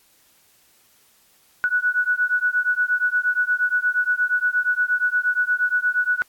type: beating tone pair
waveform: sine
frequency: 1470 / 1478.5 Hz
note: F#6 / F#6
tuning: -12 / -2 cents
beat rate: 8.5 Hz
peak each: -21 dBFS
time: 1.64-6.22 s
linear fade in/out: 0 ms
effects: white hiss -58 dBFS RMS until 6.28 s + AAC 64 kbps